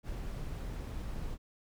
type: noise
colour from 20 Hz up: brown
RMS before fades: -39 dBFS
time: 0.03-1.38 s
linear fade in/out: 50 ms
effects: none